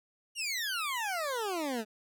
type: exponential sweep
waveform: 20% pulse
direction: down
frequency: 2916 to 207.7 Hz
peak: -27 dBFS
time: 0.35-1.85 s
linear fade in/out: 50 ms
effects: none